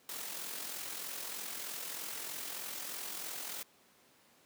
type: noise with amplitude modulation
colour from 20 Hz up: white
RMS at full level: -40 dBFS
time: 0.09-3.63 s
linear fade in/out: 2 ms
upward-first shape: sine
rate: 43.2 Hz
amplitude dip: 45%
effects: pink hiss -65 dBFS RMS until 4.45 s + high-pass 200 Hz 12 dB/octave